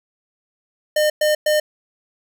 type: tone bursts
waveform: square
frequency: 607 Hz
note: D#5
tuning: 43 cents flat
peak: -15 dBFS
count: 3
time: 0.96-1.6 s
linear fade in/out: 5 ms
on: 140 ms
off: 110 ms
effects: none